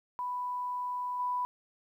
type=tone with level steps; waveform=sine; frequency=990 Hz; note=B5; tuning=4 cents sharp; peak=-32 / -29 dBFS; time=0.19-1.45 s; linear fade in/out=0 ms; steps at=1.19 s; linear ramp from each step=10 ms; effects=11-bit